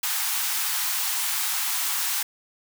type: high-pass noise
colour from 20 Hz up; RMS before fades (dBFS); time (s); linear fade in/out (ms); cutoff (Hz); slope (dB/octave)
white; -26; 0.03-2.23; 5; 760; 96
effects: none